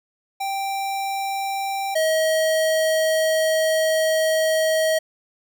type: tone pair in turn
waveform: square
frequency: 784 / 635.4 Hz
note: G5 / D#5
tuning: 0 / +36 cents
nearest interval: major third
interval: 364 cents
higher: first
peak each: -24 / -18 dBFS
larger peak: second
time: 0.4-1.95 / 1.95-4.99 s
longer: second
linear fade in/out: 10 ms
effects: none